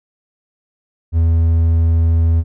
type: tone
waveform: triangle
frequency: 82.41 Hz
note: E2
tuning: in tune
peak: -8 dBFS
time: 1.12-2.44 s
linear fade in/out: 50 ms
effects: none